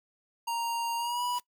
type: tone with pitch glide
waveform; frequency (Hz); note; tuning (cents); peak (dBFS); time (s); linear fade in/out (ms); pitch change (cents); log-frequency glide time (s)
square; 932.3 to 978.7; A#5 to B5; 0 to -16; -30; 0.47-1.39; 10; +84; 0.97-1.23
type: noise with exponential growth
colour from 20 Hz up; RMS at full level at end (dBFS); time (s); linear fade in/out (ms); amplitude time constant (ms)
white; -44; 1.17-1.4; 2; 49
effects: noise-tail reverb RT60 0.1 s tail -21 dB re dry